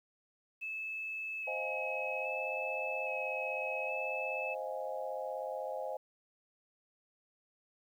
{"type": "tone with vibrato", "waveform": "sine", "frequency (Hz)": 2585, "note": "E7", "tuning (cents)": -34, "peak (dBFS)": -37, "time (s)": [0.61, 4.55], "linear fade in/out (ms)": 20, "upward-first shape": "square", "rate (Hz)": 0.61, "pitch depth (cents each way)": 17}
{"type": "chord", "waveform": "sine", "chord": "F minor seventh", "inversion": "second", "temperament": "equal", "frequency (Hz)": [523.3, 622.3, 698.5, 830.6], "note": ["C5", "Eb5", "F5", "Ab5"], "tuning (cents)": [0, 0, 0, 0], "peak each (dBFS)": [-40, -41, -45, -43], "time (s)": [1.47, 5.97], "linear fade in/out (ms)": 5}
{"effects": ["11-bit"]}